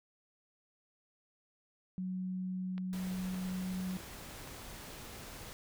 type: tone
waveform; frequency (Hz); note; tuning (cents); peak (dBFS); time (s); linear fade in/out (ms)
sine; 185; F#3; 0; -35; 1.98-3.97; 0
type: click train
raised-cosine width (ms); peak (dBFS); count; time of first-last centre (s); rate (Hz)
0.3; -33; 4; 2.78-4.475; 1.77
type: noise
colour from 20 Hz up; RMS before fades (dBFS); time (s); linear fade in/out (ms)
pink; -48; 2.93-5.53; 0
effects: none